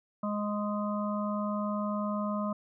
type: harmonic tone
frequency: 207.7 Hz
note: G#3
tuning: in tune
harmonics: 1 / 3 / 5 / 6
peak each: -31 / -36 / -38 / -39 dBFS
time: 0.23-2.53 s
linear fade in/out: 5 ms
effects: none